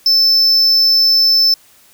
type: tone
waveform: triangle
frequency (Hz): 5280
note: E8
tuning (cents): +2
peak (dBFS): -7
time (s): 0.06-1.54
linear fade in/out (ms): 2
effects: white hiss -48 dBFS RMS until 1.93 s